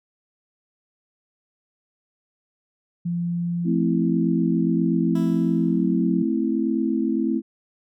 sine tone with pitch glide, 172.6 to 181.39 Hz, F3 to F#3, -20 to -34 cents, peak -22 dBFS, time 3.05-6.23 s, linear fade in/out 10 ms, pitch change +86 cents, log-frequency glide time 5.69-5.78 s
sine chord, A minor, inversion none, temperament equal, 220 / 261.6 / 329.6 Hz, A3 / C4 / E4, 0 / 0 / 0 cents, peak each -24 dBFS, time 3.64-7.42 s, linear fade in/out 50 ms
15% pulse tone with exponential decay, 329.6 Hz, E4, in tune, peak -29 dBFS, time 5.15-6.17 s, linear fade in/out 5 ms, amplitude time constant 220 ms
effects none

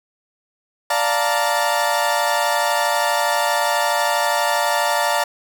30% pulse chord, Bb major seventh, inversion first, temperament equal with one note detuned, 585.3 / 698.5 / 880 / 932.3 Hz, D5 / F5 / A5 / Bb5, -6 / 0 / 0 / 0 cents, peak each -20 dBFS, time 0.9-5.24 s, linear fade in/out 5 ms, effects none

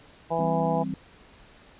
harmonic tone, 165.5 Hz, E3, 7 cents sharp, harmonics 1 / 2 / 3 / 4 / 5 / 6, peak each -33 / -38 / -29 / -29 / -28 / -35 dBFS, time 0.3-0.84 s, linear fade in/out 20 ms
sine chord, C major, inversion first, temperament equal, 164.81 / 196 / 261.6 Hz, E3 / G3 / C4, 0 / 0 / 0 cents, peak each -34 / -32 / -32 dBFS, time 0.39-0.94 s, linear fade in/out 2 ms
effects pink hiss -53 dBFS RMS until 1.79 s + resampled to 8000 Hz

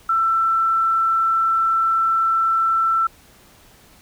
sine tone, 1336 Hz, E6, 23 cents sharp, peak -15 dBFS, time 0.09-3.07 s, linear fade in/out 5 ms, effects pink hiss -50 dBFS RMS until 4.01 s

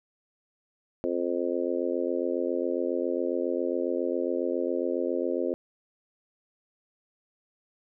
harmonic tone, 87.31 Hz, F2, in tune, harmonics 3 / 4 / 5 / 6 / 7, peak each -33 / -30 / -33 / -31 / -36 dBFS, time 1.04-5.54 s, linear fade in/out 0 ms, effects none

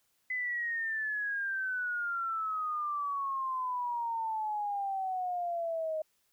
sine exponential sweep, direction down, 2028 to 621 Hz, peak -31 dBFS, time 0.3-6.02 s, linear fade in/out 5 ms, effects white hiss -74 dBFS RMS until 6.32 s

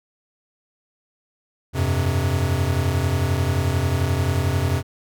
square chord, F suspended second, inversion none, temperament equal with one note detuned, 86.7 / 98 / 130.81 Hz, F2 / G2 / C3, -12 / 0 / 0 cents, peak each -23 / -25 / -24 dBFS, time 1.73-4.83 s, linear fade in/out 50 ms, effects none

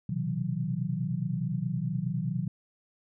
sine tone cluster, 122.8 / 132.4 / 159.7 / 184.4 Hz, B2 / C3 / D#3 / F#3, -9 / +21 / +45 / -6 cents, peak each -35 / -35 / -32 / -33 dBFS, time 0.09-2.48 s, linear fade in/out 5 ms, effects none

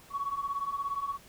sine beating tone pair, 1108.7 / 1125.7 Hz, C#6 / C#6, 0 / +26 cents, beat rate 17 Hz, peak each -35 / -32 dBFS, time 0.1-1.18 s, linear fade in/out 50 ms, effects tanh soft clip ceiling -23 dBFS + pink hiss -55 dBFS RMS until 1.28 s

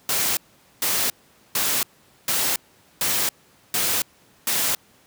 white noise bursts, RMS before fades -22 dBFS, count 7, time 0.09-4.75 s, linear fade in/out 2 ms, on 280 ms, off 450 ms, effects pink hiss -56 dBFS RMS until 5.06 s + high-pass 100 Hz 12 dB/octave

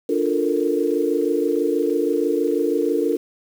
sine chord, Bb major seventh, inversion first, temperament equal, 293.7 / 349.2 / 440 / 466.2 Hz, D4 / F4 / A4 / Bb4, 0 / 0 / 0 / 0 cents, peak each -23 dBFS, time 0.09-3.17 s, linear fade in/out 5 ms, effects 7-bit

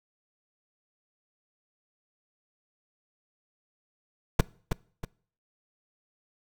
brown noise with echo, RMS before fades -17 dBFS, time 4.39-4.41 s, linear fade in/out 5 ms, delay 320 ms, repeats 2, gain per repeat -8 dB, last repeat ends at 5.05 s, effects noise-tail reverb RT60 0.5 s tail -24 dB re dry

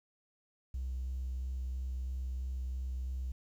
triangle tone with vibrato, 64 Hz, C2, 38 cents flat, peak -31 dBFS, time 0.74-3.32 s, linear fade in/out 5 ms, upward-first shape square, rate 3 Hz, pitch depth 11 cents each way, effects tanh soft clip ceiling -32 dBFS + 11-bit

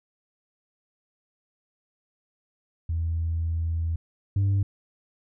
sine tone pair in turn, 82.41 / 98.74 Hz, E2 / G2, 0 / +13 cents, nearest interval minor third, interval 313 cents, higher second, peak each -23 / -17 dBFS, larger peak second, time 2.89-3.96 / 4.36-4.63 s, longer first, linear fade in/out 5 ms, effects tanh soft clip ceiling -19 dBFS

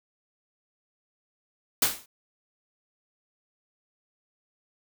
white noise with exponential decay, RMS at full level -18 dBFS, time 1.82-2.06 s, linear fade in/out 5 ms, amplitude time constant 51 ms, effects none

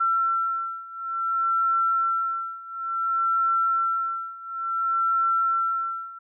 sine beating tone pair, 1348 / 1348.57 Hz, E6 / E6, +38 / +39 cents, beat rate 0.57 Hz, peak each -26 / -24 dBFS, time 0-6.19 s, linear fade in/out 10 ms, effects none

